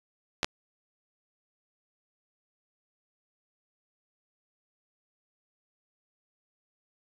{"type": "clicks", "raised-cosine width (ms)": 0.2, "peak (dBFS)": -9, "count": 2, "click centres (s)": [0.431, 0.445], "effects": ["resampled to 22050 Hz"]}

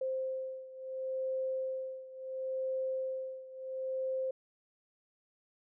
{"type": "beating tone pair", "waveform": "sine", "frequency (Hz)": [523.3, 524.02], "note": ["C5", "C5"], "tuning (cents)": [0, 3], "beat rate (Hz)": 0.72, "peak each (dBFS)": [-36, -39], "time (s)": [0.01, 4.31], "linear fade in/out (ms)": 5, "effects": []}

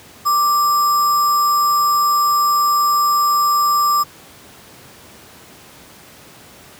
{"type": "tone with sample-and-hold", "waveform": "sine", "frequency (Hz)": 1174.7, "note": "D6", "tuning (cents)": 0, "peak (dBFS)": -12, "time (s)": [0.25, 4.04], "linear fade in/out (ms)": 20, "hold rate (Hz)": 6300, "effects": ["pink hiss -42 dBFS RMS until 6.79 s", "high-pass 100 Hz 12 dB/octave"]}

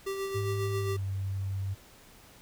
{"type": "tone with tremolo", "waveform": "square", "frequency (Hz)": 390.5, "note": "G4", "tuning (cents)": -7, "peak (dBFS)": -31, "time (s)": [0.06, 0.97], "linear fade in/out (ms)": 10, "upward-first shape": "sine", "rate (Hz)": 7.4, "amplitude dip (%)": 40}
{"type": "tone with pitch glide", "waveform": "sine", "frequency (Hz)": [103.83, 96.88], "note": ["G#2", "G2"], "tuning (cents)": [0, -20], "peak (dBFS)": -30, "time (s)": [0.34, 1.75], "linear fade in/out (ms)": 20, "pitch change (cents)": -120, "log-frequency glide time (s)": [0.75, 1.03]}
{"effects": ["pink hiss -55 dBFS RMS until 2.41 s"]}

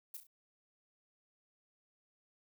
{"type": "noise with echo", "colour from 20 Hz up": "violet", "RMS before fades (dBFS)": -45, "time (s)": [0.14, 0.17], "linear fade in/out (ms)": 2, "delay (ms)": 33, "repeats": 3, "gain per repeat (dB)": -7, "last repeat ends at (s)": 0.269, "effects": []}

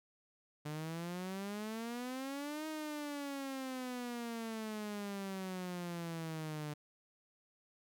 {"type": "exponential two-way sweep", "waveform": "sawtooth", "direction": "up then down", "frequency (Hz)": [148.1, 314.3, 148.1], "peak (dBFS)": -36, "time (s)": [0.65, 6.74], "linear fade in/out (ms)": 10, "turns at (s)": 2.67, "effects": []}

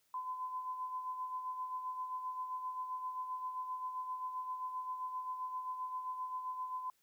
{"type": "tone with tremolo", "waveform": "sine", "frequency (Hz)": 1017, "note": "C6", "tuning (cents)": -50, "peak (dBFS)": -36, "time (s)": [0.14, 6.9], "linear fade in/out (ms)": 2, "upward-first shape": "sine", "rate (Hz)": 7.6, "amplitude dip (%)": 50, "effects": ["white hiss -75 dBFS RMS until 7.02 s"]}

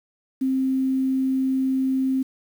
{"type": "tone with quantisation", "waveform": "sine", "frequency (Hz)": 263.7, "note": "C4", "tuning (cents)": 14, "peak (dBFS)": -19, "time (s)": [0.41, 2.23], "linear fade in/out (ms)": 10, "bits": 8, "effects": []}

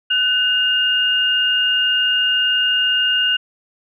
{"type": "tone pair together", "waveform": "sine", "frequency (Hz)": [1499.7, 2831], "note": ["F#6", "F7"], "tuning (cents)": [23, 23], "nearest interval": "major seventh", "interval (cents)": 1100, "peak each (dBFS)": [-20, -15], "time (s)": [0.1, 3.37], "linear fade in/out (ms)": 10, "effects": []}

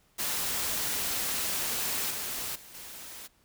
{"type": "noise with level steps", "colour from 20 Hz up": "white", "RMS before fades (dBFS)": [-31, -35, -50, -44], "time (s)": [0.18, 3.28], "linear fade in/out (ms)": 20, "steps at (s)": [2.1, 2.55, 2.74], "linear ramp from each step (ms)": 10, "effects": ["pink hiss -66 dBFS RMS until 3.44 s"]}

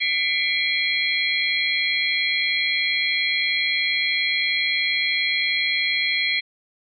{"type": "tone cluster", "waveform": "sine", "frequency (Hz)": [2014, 2164, 2347, 3301, 4153], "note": ["B6", "C#7", "D7", "G#7", "C8"], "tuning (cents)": [33, -42, -2, -11, -14], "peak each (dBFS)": -26, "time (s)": [0, 6.41], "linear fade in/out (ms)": 20, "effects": []}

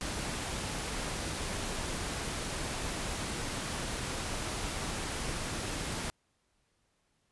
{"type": "noise", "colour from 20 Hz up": "pink", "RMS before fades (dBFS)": -36, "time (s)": [0.01, 6.1], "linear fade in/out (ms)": 0, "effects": ["pink hiss -75 dBFS RMS until 7.31 s", "resampled to 24000 Hz"]}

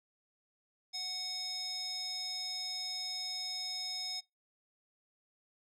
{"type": "tone with band-pass filter", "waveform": "square", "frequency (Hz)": 740, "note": "F#5", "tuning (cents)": 0, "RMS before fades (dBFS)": -39, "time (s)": [0.93, 4.21], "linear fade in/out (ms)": 20, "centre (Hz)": 5000, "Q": 5.5, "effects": ["noise-tail reverb RT60 0.2 s tail -23 dB re dry"]}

